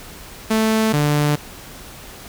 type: tone pair in turn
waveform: sawtooth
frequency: 220 / 147.67 Hz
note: A3 / D3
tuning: 0 / +10 cents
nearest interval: perfect fifth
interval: 690 cents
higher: first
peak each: -11 dBFS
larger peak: neither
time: 0.5-0.93 / 0.93-1.36 s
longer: neither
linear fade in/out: 10 ms
effects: pink hiss -38 dBFS RMS until 2.28 s